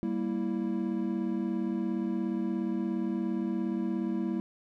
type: chord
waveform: triangle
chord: E diminished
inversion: first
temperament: equal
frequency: 196 / 233.1 / 329.6 Hz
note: G3 / Bb3 / E4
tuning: 0 / 0 / 0 cents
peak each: -31 dBFS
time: 0.03-4.4 s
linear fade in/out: 0 ms
effects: none